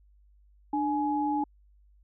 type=tone pair together; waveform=sine; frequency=297 / 840 Hz; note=D4 / G#5; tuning=+20 / +19 cents; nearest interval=octave + tritone; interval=1799 cents; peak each=-28 dBFS; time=0.73-1.44 s; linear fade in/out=5 ms; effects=added 50 Hz sine -57 dBFS peak until 2.03 s